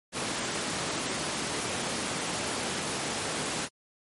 pink high-pass noise, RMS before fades -32 dBFS, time 0.12-3.69 s, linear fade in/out 50 ms, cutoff 170 Hz, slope 12 dB/octave, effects MP3 48 kbps

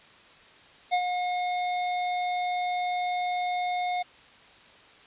square tone with ADSR envelope, 720 Hz, F#5, 47 cents flat, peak -21 dBFS, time 0.91-4.03 s, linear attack 27 ms, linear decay 68 ms, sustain -6 dB, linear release 13 ms, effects white hiss -53 dBFS RMS until 5.06 s + resampled to 8000 Hz

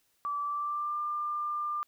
sine tone with pitch glide, 1158 to 1195.4 Hz, D6 to D6, -25 to +30 cents, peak -30 dBFS, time 0.25-1.83 s, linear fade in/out 0 ms, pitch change +55 cents, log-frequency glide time 0.4-0.98 s, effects white hiss -72 dBFS RMS until 1.87 s

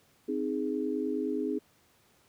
sine chord, Ab major, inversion first, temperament equal, 261.6 / 311.1 / 415.3 Hz, C4 / Eb4 / Ab4, 0 / 0 / 0 cents, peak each -33 dBFS, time 0.28-1.59 s, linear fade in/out 10 ms, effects pink hiss -65 dBFS RMS until 2.28 s + high-pass 80 Hz 12 dB/octave

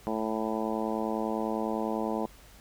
harmonic tone, 110 Hz, A2, in tune, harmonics 2 / 3 / 4 / 5 / 6 / 7 / 8 / 9, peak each -33 / -35 / -36 / -37 / -38 / -38 / -39 / -40 dBFS, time 0.07-2.26 s, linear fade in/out 0 ms, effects added 50 Hz sine -55 dBFS peak until 2.6 s + pink hiss -55 dBFS RMS until 2.6 s

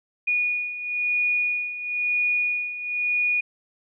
sine beating tone pair, 2453 / 2454 Hz, D#7 / D#7, -25 / -25 cents, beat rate 1 Hz, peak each -28 / -23 dBFS, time 0.27-3.41 s, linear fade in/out 10 ms, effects none

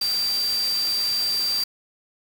sine tone in noise, 4696 Hz, D8, 1 cent flat, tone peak -21 dBFS, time 0.01-1.64 s, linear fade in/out 5 ms, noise white, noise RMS -33 dBFS, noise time 0.01-1.64 s, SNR +9 dB, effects none

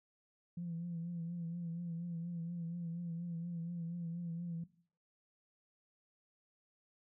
sine tone with vibrato, 170 Hz, F3, 46 cents flat, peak -38 dBFS, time 0.57-4.64 s, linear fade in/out 5 ms, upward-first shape triangle, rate 4.2 Hz, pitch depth 59 cents each way, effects noise-tail reverb RT60 0.5 s tail -17 dB re dry + tanh soft clip ceiling -34 dBFS

